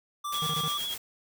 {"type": "tone", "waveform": "square", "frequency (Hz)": 1174.7, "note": "D6", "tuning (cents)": 0, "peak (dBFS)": -32, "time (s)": [0.24, 0.78], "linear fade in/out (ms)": 10}
{"type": "noise with tremolo", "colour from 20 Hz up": "white", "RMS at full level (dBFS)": -37, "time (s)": [0.32, 0.98], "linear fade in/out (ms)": 5, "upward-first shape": "sine", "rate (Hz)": 8.5, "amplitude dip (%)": 55}
{"type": "tone with vibrato", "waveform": "sine", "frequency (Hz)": 3322, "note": "G#7", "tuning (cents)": 0, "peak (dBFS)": -31, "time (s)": [0.34, 0.94], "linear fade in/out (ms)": 2, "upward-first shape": "sine", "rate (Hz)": 10, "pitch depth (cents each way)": 31}
{"type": "tone bursts", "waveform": "square", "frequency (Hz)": 155.56, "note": "D#3", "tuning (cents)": 0, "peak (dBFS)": -33, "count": 4, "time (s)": [0.42, 0.681], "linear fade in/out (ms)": 2, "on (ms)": 48, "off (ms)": 23}
{"effects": []}